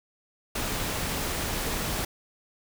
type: noise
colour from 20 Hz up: pink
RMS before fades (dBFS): -30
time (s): 0.55-2.05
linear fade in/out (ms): 5
effects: none